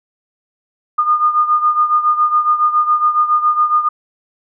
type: beating tone pair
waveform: sine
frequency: 1218 / 1225.2 Hz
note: D#6 / D#6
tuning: -37 / -27 cents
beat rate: 7.2 Hz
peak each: -12 / -17 dBFS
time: 0.98-3.89 s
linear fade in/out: 10 ms
effects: none